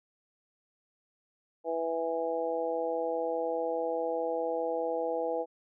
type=harmonic tone; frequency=164.81 Hz; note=E3; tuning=in tune; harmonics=2 / 3 / 4 / 5; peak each=-39 / -31 / -35 / -37 dBFS; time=1.64-5.46 s; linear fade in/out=50 ms; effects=none